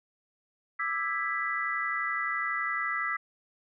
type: chord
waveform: sine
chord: E dominant seventh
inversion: third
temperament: just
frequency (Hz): 1186.7 / 1318.5 / 1648.1 / 1977.8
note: D6 / E6 / G#6 / B6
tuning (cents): +18 / 0 / -14 / +2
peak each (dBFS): -37 / -33 / -37 / -31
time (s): 0.79-3.17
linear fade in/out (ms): 10
effects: none